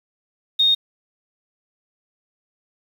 sine tone, 3700 Hz, A#7, 14 cents flat, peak -13 dBFS, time 0.59-0.75 s, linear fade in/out 10 ms, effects 7-bit

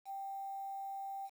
sine tone with quantisation, 784 Hz, G5, in tune, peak -40 dBFS, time 0.05-1.3 s, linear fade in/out 50 ms, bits 10, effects none

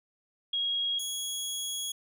sine / 20% pulse tone pair in turn, 3290 / 3330 Hz, G#7 / G#7, -17 / +4 cents, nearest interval unison, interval 21 cents, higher second, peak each -27 dBFS, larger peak neither, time 0.53-0.99 / 0.99-1.92 s, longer second, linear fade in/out 5 ms, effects none

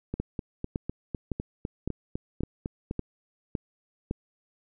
two click trains, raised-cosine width 3 ms, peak -16 / -18 dBFS, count 8 / 12, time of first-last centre 0.2-4.111 / 0.14-2.911 s, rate 1.79 / 3.97 Hz, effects none

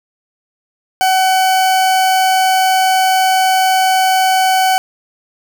40% pulse tone pair in turn, 754 / 754 Hz, F#5 / F#5, +32 / +32 cents, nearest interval unison, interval 0 cents, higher neither, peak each -9 dBFS, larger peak neither, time 1.01-1.64 / 1.64-4.78 s, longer second, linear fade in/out 0 ms, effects none

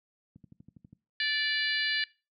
click train, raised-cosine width 5 ms, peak -34 dBFS, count 8, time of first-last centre 0.36-0.929 s, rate 12.3 Hz
harmonic tone, 583 Hz, D5, 13 cents flat, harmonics 3 / 4 / 5 / 6 / 7 / 8, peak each -30 / -37 / -36 / -38 / -34 / -37 dBFS, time 1.2-2.04 s, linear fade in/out 2 ms
effects noise-tail reverb RT60 0.3 s tail -21 dB re dry + high-pass 150 Hz 12 dB/octave

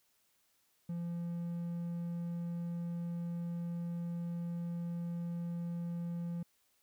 triangle tone, 171.3 Hz, F3, 33 cents flat, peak -34 dBFS, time 0.89-6.43 s, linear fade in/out 5 ms, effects white hiss -74 dBFS RMS until 6.82 s

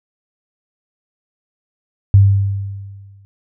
sine tone with exponential decay, 98.9 Hz, G2, 16 cents sharp, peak -3 dBFS, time 2.14-3.25 s, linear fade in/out 0 ms, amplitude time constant 240 ms, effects none

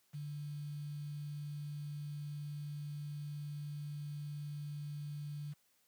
sine tone with quantisation, 146.83 Hz, D3, in tune, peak -40 dBFS, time 0.13-5.54 s, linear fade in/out 20 ms, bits 10, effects white hiss -74 dBFS RMS until 5.87 s + high-pass 80 Hz 12 dB/octave

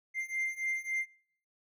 triangle beating tone pair, 2093 / 2096.6 Hz, C7 / C7, 0 / +3 cents, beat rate 3.6 Hz, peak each -34 / -33 dBFS, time 0.14-1.06 s, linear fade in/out 50 ms, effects noise-tail reverb RT60 0.7 s tail -26 dB re dry

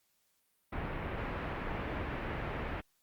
pink low-pass noise, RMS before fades -38 dBFS, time 0.72-2.81 s, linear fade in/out 10 ms, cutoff 2400 Hz, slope 24 dB/octave, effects white hiss -75 dBFS RMS until 3.02 s + Opus 48 kbps

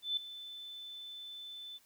sine tone with ADSR envelope, 3520 Hz, A7, in tune, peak -29 dBFS, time 0.02-1.79 s, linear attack 150 ms, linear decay 3 ms, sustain -15 dB, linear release 29 ms, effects white hiss -67 dBFS RMS until 1.85 s

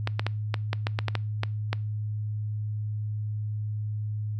clicks, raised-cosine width 0.3 ms, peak -11 dBFS, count 11, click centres 0.074 / 0.195 / 0.266 / 0.542 / 0.731 / 0.869 / 0.989 / 1.083 / 1.153 / 1.434 / 1.73 s, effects noise-tail reverb RT60 0.4 s tail -24 dB re dry + added 106 Hz sine -28 dBFS peak until 4.39 s

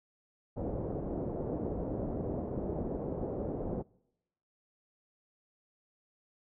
white low-pass noise, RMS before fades -36 dBFS, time 0.56-3.83 s, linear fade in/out 20 ms, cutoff 540 Hz, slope 24 dB/octave, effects noise-tail reverb RT60 0.9 s tail -26 dB re dry

